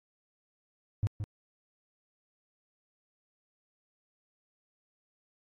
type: tone with echo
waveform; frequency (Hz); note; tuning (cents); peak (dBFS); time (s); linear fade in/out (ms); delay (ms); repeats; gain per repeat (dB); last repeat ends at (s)
triangle; 103.83; G#2; 0; -21; 1.03-1.07; 0; 170; 1; -9; 1.24
effects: tanh soft clip ceiling -21 dBFS + AAC 32 kbps